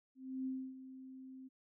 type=tone with ADSR envelope; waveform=sine; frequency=261.6 Hz; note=C4; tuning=in tune; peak=-36 dBFS; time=0.15-1.49 s; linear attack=310 ms; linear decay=280 ms; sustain=-13 dB; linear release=22 ms; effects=none